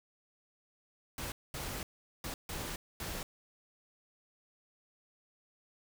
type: noise bursts at uneven times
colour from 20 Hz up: pink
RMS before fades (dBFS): -40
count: 5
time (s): 1.18-1.32 / 1.54-1.83 / 2.24-2.34 / 2.49-2.76 / 3-3.23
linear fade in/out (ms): 2
effects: none